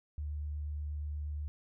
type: tone with vibrato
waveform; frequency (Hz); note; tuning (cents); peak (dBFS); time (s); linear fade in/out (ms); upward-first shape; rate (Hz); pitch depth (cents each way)
sine; 74.3; D2; +21; -35; 0.18-1.48; 0; triangle; 8.4; 11
effects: none